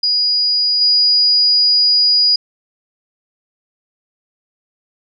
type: tone with level steps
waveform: sine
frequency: 4900 Hz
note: D#8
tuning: 27 cents flat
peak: -12 / -9 dBFS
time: 0.03-2.36 s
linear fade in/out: 5 ms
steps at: 0.81 s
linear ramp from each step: 5 ms
effects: none